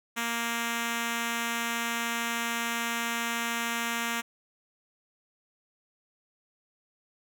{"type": "tone with notch filter", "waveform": "5% pulse", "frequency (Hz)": 233.1, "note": "A#3", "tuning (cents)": 0, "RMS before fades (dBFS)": -31, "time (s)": [0.16, 4.22], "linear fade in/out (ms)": 20, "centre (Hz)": 550, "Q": 1.2, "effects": []}